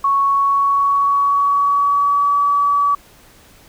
sine tone with pitch glide, 1108.7 to 1143.8 Hz, C#6 to D6, 0 to -46 cents, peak -12 dBFS, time 0.04-2.95 s, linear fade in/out 5 ms, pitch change +54 cents, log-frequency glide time 0.19-2.37 s, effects pink hiss -47 dBFS RMS until 3.68 s

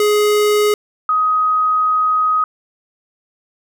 square / sine tone pair in turn, 418.6 / 1256.6 Hz, G#4 / D#6, +14 / +17 cents, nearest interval octave + perfect fifth, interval 1903 cents, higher second, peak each -12 dBFS, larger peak neither, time 0-0.74 / 1.09-2.44 s, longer second, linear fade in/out 2 ms, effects none

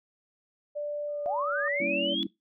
sine tone with pitch glide, 588 to 571.3 Hz, D5 to D5, +2 to -48 cents, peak -30 dBFS, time 0.75-2.15 s, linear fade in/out 20 ms, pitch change -50 cents, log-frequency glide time 1.07-1.66 s
sine tone with exponential growth, 1219 Hz, D#6, 36 cents flat, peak -31 dBFS, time 1.08-1.68 s, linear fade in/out 2 ms, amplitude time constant 130 ms
sine linear sweep, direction up, 641 to 3427 Hz, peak -28 dBFS, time 1.26-2.23 s, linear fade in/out 0 ms
sine chord, G diminished seventh, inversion none, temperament equal, 196 / 233.1 / 277.2 / 329.6 Hz, G3 / Bb3 / Db4 / Fb4, 0 / 0 / 0 / 0 cents, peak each -37 / -38 / -35 / -34 dBFS, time 1.8-2.27 s, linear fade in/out 5 ms
effects noise-tail reverb RT60 0.2 s tail -22 dB re dry

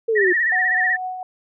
sine exponential sweep, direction down, 466.2 to 350.2 Hz, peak -16 dBFS, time 0.08-0.33 s, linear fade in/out 10 ms
sine tone with vibrato, 1841 Hz, A#6, 22 cents flat, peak -16 dBFS, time 0.15-0.97 s, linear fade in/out 20 ms, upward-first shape sine, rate 16 Hz, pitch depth 86 cents each way
sine tone with tremolo, 740 Hz, F#5, in tune, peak -23 dBFS, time 0.52-1.23 s, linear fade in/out 2 ms, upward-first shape triangle, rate 4.2 Hz, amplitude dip 50%
effects none

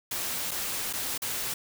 white noise with dropouts, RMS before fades -32 dBFS, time 0.11-1.54 s, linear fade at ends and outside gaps 5 ms, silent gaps 0.51-0.514 / 0.929-0.934 / 1.179-1.219 s, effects none

